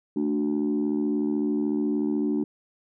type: chord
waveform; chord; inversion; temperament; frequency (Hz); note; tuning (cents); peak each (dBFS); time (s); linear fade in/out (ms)
sine; D major; second; equal; 220 / 293.7 / 370; A3 / D4 / F#4; 0 / 0 / 0; -26 / -24 / -29; 0.16-2.44; 5
effects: tanh soft clip ceiling -17 dBFS